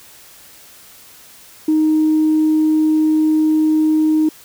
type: tone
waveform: sine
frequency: 311.1 Hz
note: D#4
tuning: in tune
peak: -10 dBFS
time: 1.68-4.29 s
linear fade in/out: 5 ms
effects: tanh soft clip ceiling -7 dBFS + white hiss -43 dBFS RMS until 4.44 s